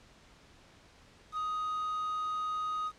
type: tone with quantisation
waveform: triangle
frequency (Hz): 1250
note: D#6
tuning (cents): +8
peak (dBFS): -30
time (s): 1.32-2.92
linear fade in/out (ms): 50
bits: 9
effects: pink hiss -59 dBFS RMS until 2.98 s + low-pass 6000 Hz 12 dB/octave